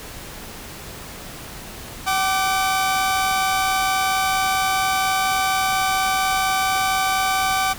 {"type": "tone pair together", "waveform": "sawtooth", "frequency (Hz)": [761.7, 1174.7], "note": ["G5", "D6"], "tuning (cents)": [-50, 0], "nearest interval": "perfect fifth", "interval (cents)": 750, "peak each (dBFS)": [-16, -19], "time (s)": [2.06, 7.74], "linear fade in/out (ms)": 20, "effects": ["pink hiss -36 dBFS RMS until 7.78 s"]}